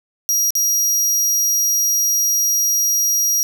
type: tone with dropouts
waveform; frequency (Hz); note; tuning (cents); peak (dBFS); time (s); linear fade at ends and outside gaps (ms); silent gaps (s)
sawtooth; 5720; F8; +41; -12; 0.29-3.43; 0; 0.505-0.553
effects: none